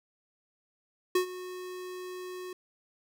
square tone with ADSR envelope, 365.4 Hz, F#4, 22 cents flat, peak -22 dBFS, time 1.15-2.53 s, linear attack 5 ms, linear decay 100 ms, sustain -17 dB, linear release 3 ms, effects none

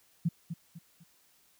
sine tone with echo, 167 Hz, E3, 23 cents sharp, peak -24 dBFS, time 0.25-0.29 s, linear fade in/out 10 ms, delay 250 ms, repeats 3, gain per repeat -9 dB, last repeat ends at 1.04 s, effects white hiss -66 dBFS RMS until 1.59 s

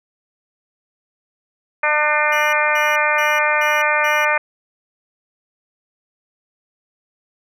harmonic tone, 300.4 Hz, D4, 39 cents sharp, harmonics 2 / 3 / 4 / 5 / 6 / 7 / 8, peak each -22 / -22 / -22 / -22 / -22 / -22 / -22 dBFS, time 1.83-4.38 s, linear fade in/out 5 ms
30% pulse tone bursts, 2909 Hz, F#7, 30 cents flat, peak -26 dBFS, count 5, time 2.32-4.25 s, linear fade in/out 5 ms, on 210 ms, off 220 ms
effects none

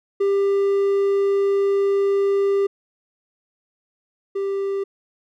triangle tone pair in turn, 396.9 / 393.9 Hz, G4 / G4, +22 / +8 cents, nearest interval unison, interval 14 cents, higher first, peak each -14 / -19 dBFS, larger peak first, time 0.2-2.67 / 4.35-4.84 s, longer first, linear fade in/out 10 ms, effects none

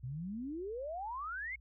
sine exponential sweep, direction up, 118.7 to 2217 Hz, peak -38 dBFS, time 0.03-1.56 s, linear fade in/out 10 ms, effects added 60 Hz sine -55 dBFS peak until 1.6 s

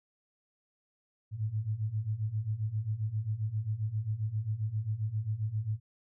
sine beating tone pair, 103.83 / 111.33 Hz, G#2 / A2, 0 / +21 cents, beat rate 7.5 Hz, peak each -35 / -32 dBFS, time 1.31-5.8 s, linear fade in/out 50 ms, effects none

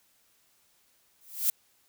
violet noise with exponential growth, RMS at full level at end -22 dBFS, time 1.21-1.5 s, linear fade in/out 2 ms, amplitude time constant 63 ms, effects white hiss -67 dBFS RMS until 1.88 s

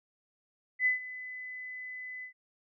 sine tone with ADSR envelope, 2009 Hz, B6, 29 cents sharp, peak -22 dBFS, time 0.79-2.33 s, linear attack 69 ms, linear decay 130 ms, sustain -17 dB, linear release 98 ms, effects none

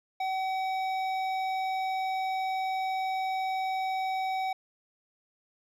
sine tone with hard clipping, 759 Hz, F#5, 44 cents sharp, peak -30 dBFS, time 0.2-4.53 s, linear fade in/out 5 ms, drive 11 dB, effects none

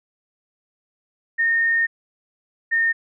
sine tone pair in turn, 1835 / 1828.3 Hz, A#6 / A#6, -28 / -34 cents, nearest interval unison, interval 6 cents, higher first, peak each -16 dBFS, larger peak neither, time 1.38-1.87 / 2.71-2.93 s, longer first, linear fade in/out 20 ms, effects none

